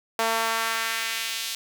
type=tone with high-pass filter sweep; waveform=sawtooth; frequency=225.9 Hz; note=A3; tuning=46 cents sharp; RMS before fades=-27 dBFS; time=0.19-1.55 s; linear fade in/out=2 ms; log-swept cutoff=690 to 3800 Hz; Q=1.2; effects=none